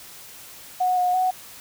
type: tone with pitch steps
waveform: sine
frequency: 733 / 723 / 741 Hz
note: F#5 / F#5 / F#5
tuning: -16 / -40 / +2 cents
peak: -18 dBFS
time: 0.8-1.31 s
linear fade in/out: 10 ms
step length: 170 ms
effects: white hiss -43 dBFS RMS until 1.6 s